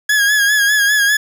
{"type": "tone with vibrato", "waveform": "40% pulse", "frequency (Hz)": 1668, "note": "G#6", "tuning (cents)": 7, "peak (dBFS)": -10, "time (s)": [0.09, 1.17], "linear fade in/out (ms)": 5, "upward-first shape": "sine", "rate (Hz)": 5, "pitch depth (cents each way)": 51, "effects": ["7-bit"]}